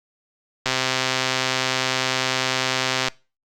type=click train; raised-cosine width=0.2 ms; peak=-3 dBFS; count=316; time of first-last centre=0.66-3.083 s; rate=130 Hz; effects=noise-tail reverb RT60 0.3 s tail -23 dB re dry + Opus 48 kbps